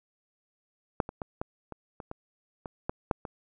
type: clicks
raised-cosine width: 1 ms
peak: -10 / -23 / -20 / -18 / -25 / -26 / -23 / -23 / -15 / -10 / -23 dBFS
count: 11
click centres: 1.002 / 1.091 / 1.218 / 1.415 / 1.723 / 2.002 / 2.114 / 2.658 / 2.895 / 3.112 / 3.252 s
effects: none